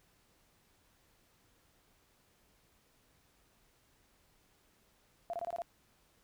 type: tone bursts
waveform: sine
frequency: 685 Hz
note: F5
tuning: 34 cents flat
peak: -35 dBFS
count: 6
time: 5.3-5.619 s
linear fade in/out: 0 ms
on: 34 ms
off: 23 ms
effects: pink hiss -70 dBFS RMS until 6.23 s